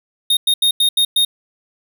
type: tone bursts at uneven times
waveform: square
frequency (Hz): 3700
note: A#7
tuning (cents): -14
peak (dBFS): -12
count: 6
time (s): 0.3-0.37 / 0.47-0.54 / 0.62-0.71 / 0.8-0.89 / 0.97-1.05 / 1.16-1.25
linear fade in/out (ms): 5
effects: none